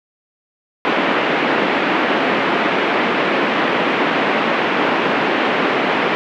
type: band-pass noise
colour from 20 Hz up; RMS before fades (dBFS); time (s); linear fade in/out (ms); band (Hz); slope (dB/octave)
pink; -17; 0.85-6.15; 0; 230 to 2800; 24
effects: none